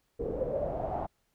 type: noise with low-pass filter sweep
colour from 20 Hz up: pink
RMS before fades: -33 dBFS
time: 0.19-1.07 s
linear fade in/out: 20 ms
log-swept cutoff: 450 to 800 Hz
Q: 8.5
effects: pink hiss -75 dBFS RMS until 1.34 s